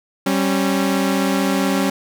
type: tone pair together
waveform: sawtooth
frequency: 194.04 / 273.1 Hz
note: G3 / C#4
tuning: -17 / -26 cents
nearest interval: tritone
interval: 591 cents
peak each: -15 dBFS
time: 0.26-1.9 s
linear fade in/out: 5 ms
effects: none